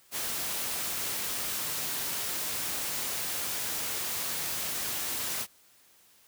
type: noise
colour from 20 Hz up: white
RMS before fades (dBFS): -33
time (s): 0.11-5.47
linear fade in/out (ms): 50
effects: white hiss -61 dBFS RMS until 6.27 s + high-pass 60 Hz 12 dB/octave